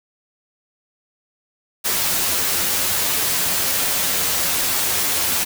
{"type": "noise with comb filter", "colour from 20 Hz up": "white", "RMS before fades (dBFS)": -20, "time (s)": [1.84, 5.45], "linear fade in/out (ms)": 20, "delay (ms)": 11, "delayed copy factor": 0.55, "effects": []}